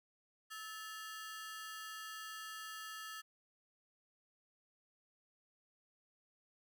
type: ring-modulated tone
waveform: sawtooth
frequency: 1523 Hz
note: F#6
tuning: 50 cents sharp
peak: -39 dBFS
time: 0.5-3.22 s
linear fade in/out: 20 ms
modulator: 220 Hz
effects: none